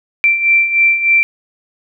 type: beating tone pair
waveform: sine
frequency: 2347 / 2350.3 Hz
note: D7 / D7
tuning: -2 / +1 cents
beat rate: 3.3 Hz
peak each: -16 / -10 dBFS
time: 0.24-1.23 s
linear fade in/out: 0 ms
effects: none